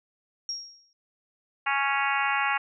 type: tone with exponential decay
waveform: sine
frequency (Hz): 5588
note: F8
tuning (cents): 0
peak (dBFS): -27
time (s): 0.49-0.93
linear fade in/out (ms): 1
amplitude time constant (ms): 95
type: harmonic tone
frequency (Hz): 277.2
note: C#4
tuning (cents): 0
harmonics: 3 / 4 / 5 / 6 / 7 / 8 / 9 / 10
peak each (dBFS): -29 / -30 / -31 / -32 / -32 / -33 / -34 / -34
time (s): 1.66-2.58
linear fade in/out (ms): 10
effects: none